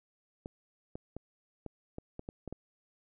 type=clicks; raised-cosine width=2 ms; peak=-27 dBFS; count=9; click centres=0.459 / 0.955 / 1.166 / 1.663 / 1.984 / 2.194 / 2.289 / 2.477 / 2.526 s; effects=none